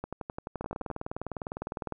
two click trains, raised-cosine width 1 ms, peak -21 / -20 dBFS, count 11 / 27, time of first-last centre 0.04-0.902 / 0.61-1.923 s, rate 11.6 / 19.8 Hz, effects none

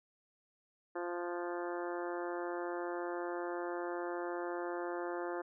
harmonic tone with a mistuned harmonic, 174.61 Hz, F3, in tune, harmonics 2 / 3 / 4 / 5 / 6 / 7 / 8 / 9 / 10, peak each -39 / -43 / -45 / -47 / -49 / -50 / -51 / -52 / -53 dBFS, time 0.95-5.42 s, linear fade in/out 10 ms, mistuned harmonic 8, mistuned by +18 cents, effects none

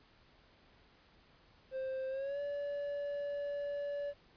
triangle tone with pitch glide, 526 to 573.6 Hz, C5 to D5, +9 to -41 cents, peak -34 dBFS, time 1.71-4.14 s, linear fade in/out 50 ms, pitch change +150 cents, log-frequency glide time 2.09-2.4 s, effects pink hiss -65 dBFS RMS until 4.36 s + resampled to 11025 Hz

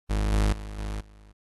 40% pulse tone with level steps, 51.8 Hz, G#1, 4 cents flat, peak -22 / -19 / -34 / -29 / -48 dBFS, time 0.09-1.33 s, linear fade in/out 20 ms, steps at 0.32 / 0.52 / 0.78 / 1 s, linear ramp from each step 10 ms, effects AAC 32 kbps

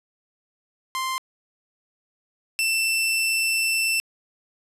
sawtooth tone pair in turn, 1046.5 / 2671 Hz, C6 / E7, 0 / +22 cents, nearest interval octave + major third, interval 1622 cents, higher second, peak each -21 / -17 dBFS, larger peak second, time 0.95-1.18 / 2.59-4 s, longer second, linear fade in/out 0 ms, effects resampled to 32000 Hz + 9-bit

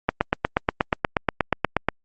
click train, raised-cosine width 0.5 ms, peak -3 dBFS, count 16, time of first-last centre 0.09-1.886 s, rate 8.35 Hz, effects Opus 32 kbps

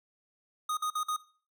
square tone bursts, 1241 Hz, D#6, 5 cents flat, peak -30 dBFS, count 4, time 0.69-1.164 s, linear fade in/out 5 ms, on 81 ms, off 50 ms, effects noise-tail reverb RT60 0.4 s tail -17 dB re dry

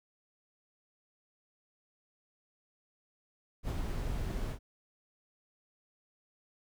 brown noise with ADSR envelope, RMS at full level -33 dBFS, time 3.63-4.59 s, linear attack 58 ms, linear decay 38 ms, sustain -2 dB, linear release 82 ms, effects none

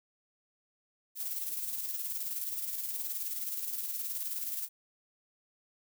violet noise with tremolo, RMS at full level -35 dBFS, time 1.15-4.69 s, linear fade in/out 50 ms, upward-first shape square, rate 19 Hz, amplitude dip 40%, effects none

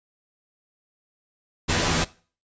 pink noise with comb filter, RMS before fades -22 dBFS, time 1.68-2.05 s, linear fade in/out 20 ms, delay 12 ms, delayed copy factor +1, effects noise-tail reverb RT60 0.4 s tail -20 dB re dry + resampled to 16000 Hz

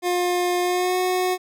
25% pulse tone with pitch glide, 355.9 to 366.3 Hz, F4 to F#4, +33 to -17 cents, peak -16 dBFS, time 0.02-1.38 s, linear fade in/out 50 ms, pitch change +50 cents, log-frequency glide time 0.61-0.97 s, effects none

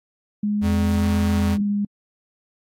sine tone with pitch glide, 207.7 to 204.1 Hz, G#3 to G#3, 0 to -30 cents, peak -19 dBFS, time 0.43-1.85 s, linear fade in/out 5 ms, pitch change -30 cents, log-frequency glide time 1.33-1.42 s
square tone, 85 Hz, F2, 46 cents flat, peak -21 dBFS, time 0.61-1.58 s, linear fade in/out 50 ms
effects AAC 48 kbps

